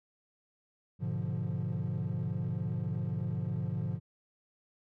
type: chord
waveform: triangle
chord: G# diminished seventh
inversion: none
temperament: equal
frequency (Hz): 103.83 / 123.47 / 146.83 / 174.61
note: G#2 / B2 / D3 / F3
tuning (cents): 0 / 0 / 0 / 0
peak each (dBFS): -34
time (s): 0.99-4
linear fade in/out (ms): 50
effects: tanh soft clip ceiling -25 dBFS